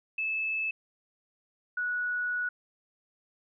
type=tone pair in turn; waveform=sine; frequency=2614 / 1467.1 Hz; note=E7 / F#6; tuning=-15 / -15 cents; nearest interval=minor seventh; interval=1000 cents; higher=first; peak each=-28 dBFS; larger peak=neither; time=0.18-0.71 / 1.77-2.49 s; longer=second; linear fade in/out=5 ms; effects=none

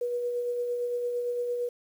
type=tone with tremolo; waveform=sine; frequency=484.8 Hz; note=B4; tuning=32 cents flat; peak=-26 dBFS; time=0.01-1.69 s; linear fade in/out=5 ms; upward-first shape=sine; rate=8.8 Hz; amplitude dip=30%; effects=9-bit

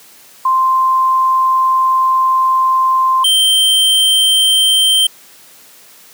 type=tone pair in turn; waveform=sine / square; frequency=1045 / 3131 Hz; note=C6 / G7; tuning=-2 / -3 cents; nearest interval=octave + perfect fifth; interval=1899 cents; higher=second; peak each=-9 dBFS; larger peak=neither; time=0.45-3.24 / 3.24-5.07 s; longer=first; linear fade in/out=5 ms; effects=white hiss -42 dBFS RMS until 6.13 s + high-pass 150 Hz 12 dB/octave

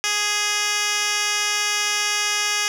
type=tone with band-pass filter; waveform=10% pulse; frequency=415.3 Hz; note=G#4; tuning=in tune; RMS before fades=-22 dBFS; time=0.04-2.68 s; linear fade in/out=0 ms; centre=4700 Hz; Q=1.4; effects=none

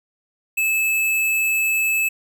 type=tone; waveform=square; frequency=2609 Hz; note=E7; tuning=18 cents flat; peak=-18 dBFS; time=0.57-2.09 s; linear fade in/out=10 ms; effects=10-bit

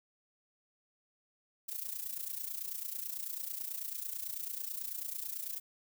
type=noise with amplitude modulation; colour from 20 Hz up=violet; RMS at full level=-37 dBFS; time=1.68-5.6 s; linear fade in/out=10 ms; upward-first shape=sine; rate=29.1 Hz; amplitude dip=75%; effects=none

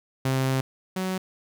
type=tone pair in turn; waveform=sawtooth; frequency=132.2 / 186.96 Hz; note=C3 / F#3; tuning=+18 / +18 cents; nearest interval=tritone; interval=600 cents; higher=second; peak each=-18 / -22 dBFS; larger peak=first; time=0.25-0.61 / 0.96-1.18 s; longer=first; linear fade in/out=5 ms; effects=none

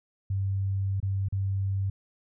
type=tone with dropouts; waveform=sine; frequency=97.4 Hz; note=G2; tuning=11 cents flat; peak=-25 dBFS; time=0.3-1.9 s; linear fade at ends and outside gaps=5 ms; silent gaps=1.002-1.027 / 1.286-1.324 s; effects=none

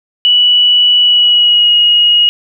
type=tone with pitch glide; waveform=sine; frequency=2948 to 2887 Hz; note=F#7 to F#7; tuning=-7 to -43 cents; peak=-5 dBFS; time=0.25-2.29 s; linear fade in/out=0 ms; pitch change=-36 cents; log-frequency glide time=1-1.74 s; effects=none

